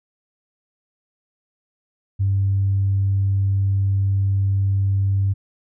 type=tone; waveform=sine; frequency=98 Hz; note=G2; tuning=in tune; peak=-15 dBFS; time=2.19-5.34 s; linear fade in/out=20 ms; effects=tanh soft clip ceiling -11 dBFS